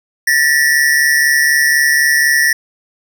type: tone pair together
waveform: square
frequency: 1777 / 1921 Hz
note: A6 / B6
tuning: +17 / -48 cents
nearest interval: minor second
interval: 135 cents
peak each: -13 dBFS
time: 0.27-2.53 s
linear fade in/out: 5 ms
effects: 8-bit